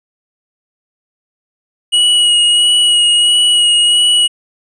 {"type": "tone with vibrato", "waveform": "square", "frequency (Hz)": 2907, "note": "F#7", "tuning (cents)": -31, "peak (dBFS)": -8, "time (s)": [1.92, 4.28], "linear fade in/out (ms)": 20, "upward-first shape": "sine", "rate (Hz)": 1.5, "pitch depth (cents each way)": 18, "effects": ["resampled to 22050 Hz"]}